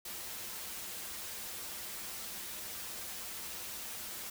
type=noise with comb filter; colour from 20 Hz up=white; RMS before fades=-43 dBFS; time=0.05-4.3 s; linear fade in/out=5 ms; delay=7.2 ms; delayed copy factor=-0.6; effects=none